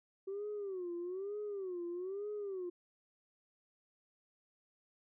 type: tone with vibrato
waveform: sine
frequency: 380.4 Hz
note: F#4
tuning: 48 cents sharp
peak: -37 dBFS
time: 0.27-2.7 s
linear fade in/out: 10 ms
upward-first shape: sine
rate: 1.1 Hz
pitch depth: 170 cents each way
effects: tanh soft clip ceiling -35 dBFS